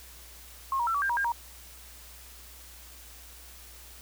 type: tone with pitch steps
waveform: sine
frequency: 1075 / 949 / 1340 / 1145 / 1592 / 953 / 1608 / 943 Hz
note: C6 / A#5 / E6 / D6 / G6 / A#5 / G6 / A#5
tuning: +47 / +31 / +28 / -44 / +26 / +38 / +44 / +20 cents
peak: -25 dBFS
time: 0.72-1.32 s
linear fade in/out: 2 ms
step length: 75 ms
effects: added 60 Hz sine -51 dBFS peak until 4.01 s + white hiss -50 dBFS RMS until 4.01 s